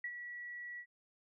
sine tone with ADSR envelope, 1937 Hz, B6, 34 cents flat, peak -36 dBFS, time 0.04-0.86 s, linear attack 4 ms, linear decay 61 ms, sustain -7 dB, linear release 70 ms, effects none

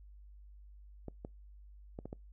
clicks, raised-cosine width 2 ms, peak -29 dBFS, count 5, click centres 1.083 / 1.249 / 1.989 / 2.056 / 2.129 s, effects noise-tail reverb RT60 0.2 s tail -26 dB re dry + added 50 Hz sine -52 dBFS peak until 2.32 s

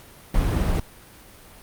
brown noise, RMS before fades -21 dBFS, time 0.34-0.8 s, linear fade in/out 5 ms, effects pink hiss -47 dBFS RMS until 1.62 s + Opus 48 kbps

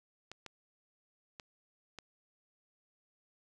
clicks, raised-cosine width 0.2 ms, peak -28 dBFS, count 4, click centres 0.316 / 0.463 / 1.398 / 1.987 s, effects none

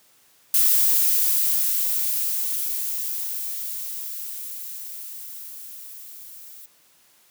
violet noise with level ramp, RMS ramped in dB -17 to -43 dBFS, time 0.54-6.66 s, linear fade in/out 2 ms, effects white hiss -58 dBFS RMS until 7.3 s + high-pass 80 Hz 12 dB/octave

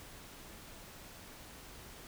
silence, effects pink hiss -52 dBFS RMS until 2.07 s

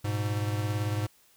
square beating tone pair, 103.5 / 121.5 Hz, G#2 / B2, -5 / -28 cents, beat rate 18 Hz, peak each -29 / -35 dBFS, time 0.04-1.07 s, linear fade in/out 10 ms, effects white hiss -62 dBFS RMS until 1.36 s

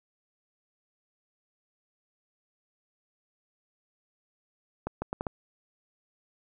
accelerating click train, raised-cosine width 1 ms, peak -17 dBFS, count 5, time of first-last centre 4.87-5.268 s, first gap 150 ms, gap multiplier 0.73, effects none

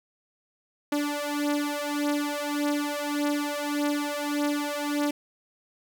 sawtooth beating tone pair, 291.1 / 292.8 Hz, D4 / D4, -15 / -5 cents, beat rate 1.7 Hz, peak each -25 dBFS, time 0.92-5.11 s, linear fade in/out 5 ms, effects none

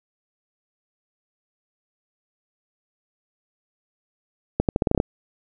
accelerating click train, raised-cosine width 2 ms, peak -5 dBFS, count 9, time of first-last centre 4.6-5.001 s, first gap 88 ms, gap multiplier 0.83, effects none

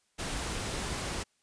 pink noise, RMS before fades -35 dBFS, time 0.18-1.24 s, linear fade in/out 20 ms, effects white hiss -73 dBFS RMS until 1.42 s + resampled to 22050 Hz

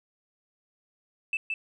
sine tone with echo, 2637 Hz, E7, in tune, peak -24 dBFS, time 1.33-1.37 s, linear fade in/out 2 ms, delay 170 ms, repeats 1, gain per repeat -3 dB, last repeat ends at 1.54 s, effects tanh soft clip ceiling -20 dBFS

